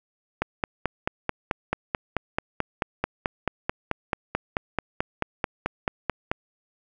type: click train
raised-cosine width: 0.5 ms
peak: -8 dBFS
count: 28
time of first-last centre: 0.42-6.315 s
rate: 4.58 Hz
effects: none